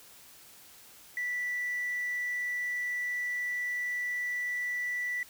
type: tone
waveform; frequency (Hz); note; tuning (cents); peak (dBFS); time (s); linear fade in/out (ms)
sine; 1966; B6; -8; -29; 1.17-5.23; 2
effects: tanh soft clip ceiling -27 dBFS + white hiss -54 dBFS RMS until 5.29 s